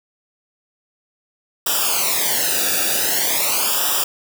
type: noise with flanger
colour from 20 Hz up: white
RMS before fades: -19 dBFS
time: 1.66-4.04 s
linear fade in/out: 5 ms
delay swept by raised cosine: 0.46 to 0.96 ms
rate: 0.45 Hz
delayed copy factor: -0.95
effects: none